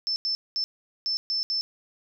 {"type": "tone bursts at uneven times", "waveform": "sine", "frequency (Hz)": 5290, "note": "E8", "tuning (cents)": 5, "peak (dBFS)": -24, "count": 6, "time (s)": [[0.07, 0.16], [0.25, 0.35], [0.56, 0.64], [1.06, 1.17], [1.3, 1.43], [1.5, 1.61]], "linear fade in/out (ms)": 0, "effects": []}